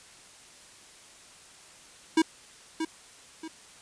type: tone with echo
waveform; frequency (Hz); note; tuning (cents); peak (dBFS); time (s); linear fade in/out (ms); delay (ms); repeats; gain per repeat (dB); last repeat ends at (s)
square; 321.2; E4; -45; -19; 2.17-2.22; 5; 630; 2; -9; 3.48
effects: white hiss -52 dBFS RMS until 3.81 s + resampled to 22050 Hz

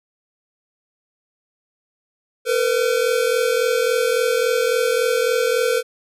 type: tone pair together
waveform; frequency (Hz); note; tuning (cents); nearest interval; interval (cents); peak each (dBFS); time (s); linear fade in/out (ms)
square; 458.4 / 502; A#4 / B4; -29 / +28; major second; 157; -20; 2.45-5.83; 50
effects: resampled to 32000 Hz

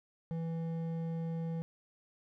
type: tone with hard clipping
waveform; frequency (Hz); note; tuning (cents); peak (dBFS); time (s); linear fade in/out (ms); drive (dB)
triangle; 164.81; E3; 0; -36; 0.31-1.62; 0; 12
effects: none

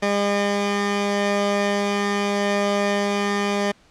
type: tone pair together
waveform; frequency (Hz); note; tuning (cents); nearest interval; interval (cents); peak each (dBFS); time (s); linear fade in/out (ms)
15% pulse; 202.6 / 607; G#3 / D#5; -43 / -43; octave + perfect fifth; 1900; -14 / -20; 0.02-3.72; 10
effects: pink hiss -55 dBFS RMS until 3.9 s + low-pass 6000 Hz 12 dB/octave

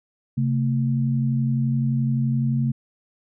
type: tone pair together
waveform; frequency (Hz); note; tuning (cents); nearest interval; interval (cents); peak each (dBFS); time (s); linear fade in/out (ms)
sine; 134.5 / 226.2; C3 / A3; +48 / +48; major sixth; 900; -20 / -24; 0.37-2.72; 10
effects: none

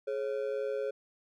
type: ring-modulated tone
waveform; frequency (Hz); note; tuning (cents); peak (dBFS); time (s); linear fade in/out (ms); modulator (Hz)
triangle; 483.5; B4; -37; -26; 0.07-0.91; 10; 61.4
effects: none

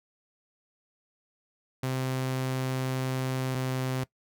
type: tone pair in turn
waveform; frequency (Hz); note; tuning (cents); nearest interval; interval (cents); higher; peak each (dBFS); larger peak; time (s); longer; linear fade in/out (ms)
sawtooth; 130.3 / 129.8; C3 / C3; -7 / -13; unison; 6; first; -24; neither; 1.83-3.55 / 3.55-4.04; first; 5
effects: noise-tail reverb RT60 0.1 s tail -20 dB re dry

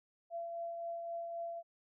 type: tone with tremolo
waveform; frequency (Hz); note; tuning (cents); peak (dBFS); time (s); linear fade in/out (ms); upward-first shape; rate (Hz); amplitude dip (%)
sine; 678; E5; +49; -37; 0.3-1.63; 50; triangle; 3.8; 35
effects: none

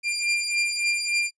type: beating tone pair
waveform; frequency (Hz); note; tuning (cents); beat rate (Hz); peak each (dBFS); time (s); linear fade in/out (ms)
sawtooth; 2388 / 2391.5; D7 / D7; +28 / +31; 3.5; -24 / -21; 0.03-1.31; 50
effects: noise-tail reverb RT60 0.1 s tail -25 dB re dry + resampled to 22050 Hz

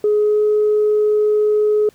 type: tone with pitch glide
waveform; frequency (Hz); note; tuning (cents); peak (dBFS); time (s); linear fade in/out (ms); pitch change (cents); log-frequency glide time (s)
sine; 420 to 422.9; G#4 to G#4; +19 to +31; -11; 0.04-1.89; 2; +12; 0.18-0.43
effects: tanh soft clip ceiling -8 dBFS + pink hiss -53 dBFS RMS until 1.94 s

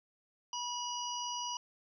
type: harmonic tone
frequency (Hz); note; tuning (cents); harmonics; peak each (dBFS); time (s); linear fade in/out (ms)
971; B5; -30; 1 / 3 / 5 / 6; -39 / -42 / -45 / -42; 0.53-1.57; 2
effects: 12-bit

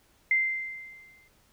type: tone with exponential decay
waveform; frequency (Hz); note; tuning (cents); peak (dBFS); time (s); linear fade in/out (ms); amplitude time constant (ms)
sine; 2084; C7; -7; -19; 0.31-1.28; 2; 210
effects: pink hiss -64 dBFS RMS until 1.52 s

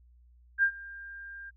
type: tone with ADSR envelope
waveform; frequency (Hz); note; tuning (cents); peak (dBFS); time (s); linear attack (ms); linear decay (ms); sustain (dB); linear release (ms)
sine; 1598; G6; +33; -19; 0.58-1.51; 50; 78; -22; 23
effects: added 60 Hz sine -56 dBFS peak until 1.56 s

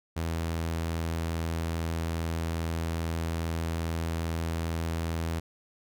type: tone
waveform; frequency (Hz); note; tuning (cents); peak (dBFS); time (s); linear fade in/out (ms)
sawtooth; 82.41; E2; 0; -25; 0.16-5.4; 10
effects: none

